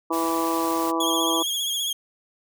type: harmonic tone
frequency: 164.81 Hz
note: E3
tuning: in tune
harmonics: 2 / 3 / 4 / 5 / 6 / 7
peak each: -25 / -31 / -32 / -33 / -28 / -29 dBFS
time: 0.1-1.43 s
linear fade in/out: 10 ms
type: noise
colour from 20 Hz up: white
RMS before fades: -35 dBFS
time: 0.12-0.92 s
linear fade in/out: 20 ms
type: tone with vibrato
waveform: sawtooth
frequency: 3294 Hz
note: G#7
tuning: 15 cents flat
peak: -21 dBFS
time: 1-1.93 s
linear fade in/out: 5 ms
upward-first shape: sine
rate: 15 Hz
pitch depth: 52 cents each way
effects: none